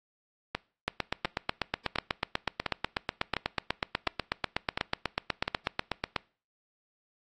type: two click trains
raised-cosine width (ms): 0.3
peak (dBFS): -11 / -13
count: 44 / 8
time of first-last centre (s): 0.88-6.163 / 0.55-5.48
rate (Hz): 8.14 / 1.42
effects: noise-tail reverb RT60 0.4 s tail -24 dB re dry + AAC 32 kbps